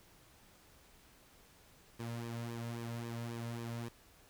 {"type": "tone with flanger", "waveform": "sawtooth", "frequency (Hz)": 117.1, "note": "A#2", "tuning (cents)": 8, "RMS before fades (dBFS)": -42, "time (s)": [1.99, 3.89], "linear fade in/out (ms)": 10, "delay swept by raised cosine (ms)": [1.4, 2.7], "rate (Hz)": 3.7, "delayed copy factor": -0.65, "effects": ["pink hiss -63 dBFS RMS until 4.29 s"]}